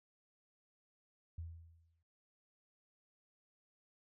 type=tone with exponential decay; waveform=sine; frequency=83 Hz; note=E2; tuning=12 cents sharp; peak=-40 dBFS; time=1.38-2.03 s; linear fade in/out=5 ms; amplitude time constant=140 ms; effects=none